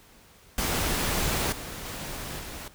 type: noise with level steps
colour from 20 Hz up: pink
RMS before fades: -27 / -38 / -36 / -39 dBFS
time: 0.58-2.68 s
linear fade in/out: 2 ms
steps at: 1.52 / 1.85 / 2.39 s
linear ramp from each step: 5 ms
effects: pink hiss -55 dBFS RMS until 2.74 s